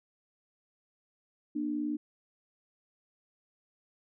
sine tone pair together, 238.9 / 298.7 Hz, A#3 / D4, +43 / +29 cents, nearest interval major third, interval 386 cents, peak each -36 / -31 dBFS, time 1.55-1.97 s, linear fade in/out 10 ms, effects none

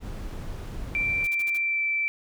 brown noise, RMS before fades -35 dBFS, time 0-1.28 s, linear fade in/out 50 ms
sine tone with pitch glide, 2348 to 2330 Hz, D7 to D7, -1 to -14 cents, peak -23 dBFS, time 0.95-2.08 s, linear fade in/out 0 ms, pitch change -13 cents, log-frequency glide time 1.62-1.81 s
white noise bursts, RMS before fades -43 dBFS, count 5, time 1.24-1.575 s, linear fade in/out 2 ms, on 31 ms, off 45 ms
effects none

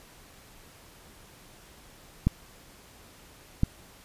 clicks, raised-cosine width 5 ms, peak -9 dBFS, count 2, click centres 2.27 / 3.634 s, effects pink hiss -53 dBFS RMS until 4.04 s + resampled to 32000 Hz

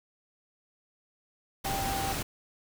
sine tone in noise, 784 Hz, G5, in tune, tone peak -32 dBFS, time 1.65-2.13 s, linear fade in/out 10 ms, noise pink, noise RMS -33 dBFS, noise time 1.64-2.23 s, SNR -2 dB, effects none

